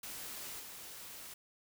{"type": "noise with level steps", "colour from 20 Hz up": "white", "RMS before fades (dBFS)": [-45, -49], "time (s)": [0.03, 1.34], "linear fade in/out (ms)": 5, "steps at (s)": 0.59, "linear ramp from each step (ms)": 20, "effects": []}